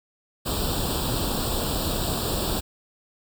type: noise with comb filter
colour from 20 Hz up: pink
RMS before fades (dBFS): -26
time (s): 0.45-2.61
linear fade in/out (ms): 20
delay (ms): 0.24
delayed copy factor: +0.9
effects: none